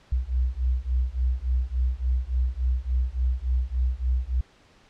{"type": "beating tone pair", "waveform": "sine", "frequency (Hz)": [61, 64.5], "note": ["B1", "C2"], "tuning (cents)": [-21, -24], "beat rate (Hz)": 3.5, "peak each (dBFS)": -25, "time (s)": [0.12, 4.41], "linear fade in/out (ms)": 5, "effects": ["pink hiss -57 dBFS RMS until 4.89 s", "low-pass 5000 Hz 12 dB/octave"]}